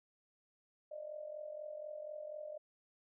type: tone with amplitude modulation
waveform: sine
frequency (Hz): 606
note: D#5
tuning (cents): -46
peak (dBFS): -40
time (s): 0.91-2.58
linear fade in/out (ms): 10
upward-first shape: sine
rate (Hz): 44.1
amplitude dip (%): 70
effects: none